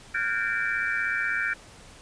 sine tone cluster, 1406 / 1522 / 1619 / 1808 / 2322 Hz, F6 / F#6 / G#6 / A6 / D7, +11 / +48 / -45 / +47 / -20 cents, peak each -31 dBFS, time 0.14-1.54 s, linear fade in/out 10 ms, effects pink hiss -49 dBFS RMS until 2.01 s + resampled to 22050 Hz

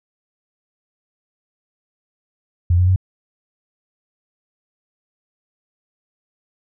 sine tone with pitch steps, 87.31 / 90.23 / 93.25 Hz, F2 / F#2 / F#2, 0 / -43 / +14 cents, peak -11 dBFS, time 2.7-2.961 s, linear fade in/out 5 ms, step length 87 ms, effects none

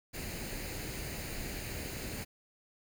pink noise with comb filter, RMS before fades -40 dBFS, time 0.13-2.25 s, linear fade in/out 20 ms, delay 0.44 ms, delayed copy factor +0.55, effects none

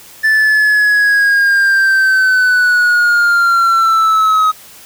triangle linear sweep, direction down, 1760 to 1262 Hz, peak -6 dBFS, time 0.23-4.52 s, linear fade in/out 20 ms, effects white hiss -38 dBFS RMS until 4.85 s

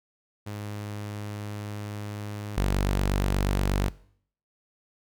sawtooth tone pair in turn, 103.83 / 48.38 Hz, G#2 / G1, 0 / -22 cents, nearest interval octave + minor second, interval 1322 cents, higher first, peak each -30 / -18 dBFS, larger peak second, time 0.46-2.57 / 2.57-3.89 s, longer first, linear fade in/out 10 ms, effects noise-tail reverb RT60 0.6 s tail -20 dB re dry

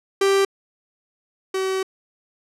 45% pulse tone pair in turn, 392 / 380.4 Hz, G4 / F#4, 0 / +48 cents, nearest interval minor second, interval 52 cents, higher first, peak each -15 / -21 dBFS, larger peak first, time 0.21-0.45 / 1.54-1.83 s, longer second, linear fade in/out 5 ms, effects low-pass 10000 Hz 12 dB/octave

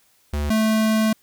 square tone pair in turn, 73.42 / 218.7 Hz, D2 / A3, 0 / -10 cents, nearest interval octave + perfect fifth, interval 1890 cents, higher second, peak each -22 / -17 dBFS, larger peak second, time 0.33-0.5 / 0.5-1.13 s, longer second, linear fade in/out 5 ms, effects white hiss -60 dBFS RMS until 1.22 s

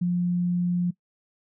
sine tone, 176.6 Hz, F3, 20 cents sharp, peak -21 dBFS, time 0.01-0.91 s, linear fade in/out 10 ms, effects noise-tail reverb RT60 0.1 s tail -21 dB re dry

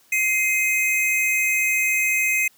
square tone pair together, 2093 / 2527 Hz, C7 / D#7, 0 / +26 cents, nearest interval minor third, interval 326 cents, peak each -23 / -21 dBFS, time 0.12-2.48 s, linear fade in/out 5 ms, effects white hiss -57 dBFS RMS until 2.57 s + high-pass 60 Hz 12 dB/octave

